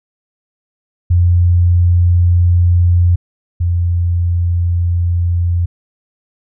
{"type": "tone pair in turn", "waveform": "sine", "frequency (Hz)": [87.7, 86.79], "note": ["F2", "F2"], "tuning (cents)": [8, -10], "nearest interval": "unison", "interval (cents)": 18, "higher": "first", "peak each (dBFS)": [-7, -11], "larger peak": "first", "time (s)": [[1.1, 3.16], [3.6, 5.66]], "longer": "neither", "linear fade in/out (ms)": 10, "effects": []}